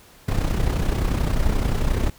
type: noise with amplitude modulation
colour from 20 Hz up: brown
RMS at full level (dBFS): -18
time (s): 0.28-2.1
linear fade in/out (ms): 5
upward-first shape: sine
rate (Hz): 31.4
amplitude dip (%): 60
effects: pink hiss -50 dBFS RMS until 2.18 s